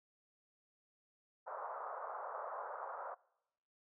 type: band-pass noise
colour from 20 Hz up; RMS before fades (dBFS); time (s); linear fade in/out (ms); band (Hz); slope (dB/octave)
white; -45; 1.46-3.15; 20; 500 to 1300; 48
effects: noise-tail reverb RT60 0.9 s tail -24 dB re dry